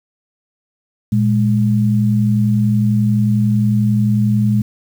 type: tone pair together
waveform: sine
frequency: 116.54 / 207.7 Hz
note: A#2 / G#3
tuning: 0 / 0 cents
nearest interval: minor seventh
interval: 1000 cents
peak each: -14 dBFS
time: 1.12-4.62 s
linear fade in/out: 5 ms
effects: 7-bit